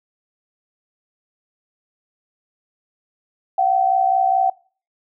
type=tone pair together; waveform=sine; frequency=698.5 / 763.2 Hz; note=F5 / G5; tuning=0 / -47 cents; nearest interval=major second; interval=153 cents; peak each=-20 / -15 dBFS; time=3.58-4.5 s; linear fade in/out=5 ms; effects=noise-tail reverb RT60 0.4 s tail -23 dB re dry